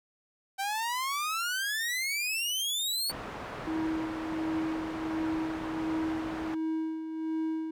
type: exponential sweep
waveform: sawtooth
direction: up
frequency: 768 to 4506 Hz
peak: -26 dBFS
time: 0.58-3.12 s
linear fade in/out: 20 ms
type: low-pass noise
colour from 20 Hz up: white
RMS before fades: -40 dBFS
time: 3.09-6.55 s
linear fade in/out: 10 ms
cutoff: 1200 Hz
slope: 12 dB/octave
type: tone with tremolo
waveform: triangle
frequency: 319.2 Hz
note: D#4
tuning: 44 cents sharp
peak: -26 dBFS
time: 3.67-7.71 s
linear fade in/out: 5 ms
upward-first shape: sine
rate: 1.4 Hz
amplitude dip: 55%
effects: none